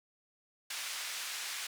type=band-pass noise; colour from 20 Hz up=pink; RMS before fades=-40 dBFS; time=0.7-1.67 s; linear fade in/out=5 ms; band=1800 to 10000 Hz; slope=12 dB/octave; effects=none